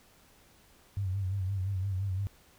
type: tone with vibrato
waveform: sine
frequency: 96 Hz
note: G2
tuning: 36 cents flat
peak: -29 dBFS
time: 0.97-2.27 s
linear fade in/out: 0 ms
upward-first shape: sine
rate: 5.8 Hz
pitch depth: 76 cents each way
effects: pink hiss -61 dBFS RMS until 2.58 s